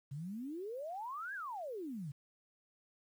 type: exponential two-way sweep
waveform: sine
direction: up then down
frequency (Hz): 131.5 to 1691 to 131.5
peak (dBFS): -40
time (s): 0.11-2.12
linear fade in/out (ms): 10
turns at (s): 1.34
effects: 11-bit